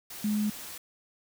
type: tone in noise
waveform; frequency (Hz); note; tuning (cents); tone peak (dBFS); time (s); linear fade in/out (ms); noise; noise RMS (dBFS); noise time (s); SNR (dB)
sine; 210.6; G#3; +24; -25; 0.24-0.5; 5; white; -42; 0.1-0.78; +14
effects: none